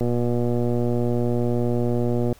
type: click train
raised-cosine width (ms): 2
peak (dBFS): -11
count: 279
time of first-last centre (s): 0.01-2.327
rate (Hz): 120
effects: pink hiss -52 dBFS RMS until 2.39 s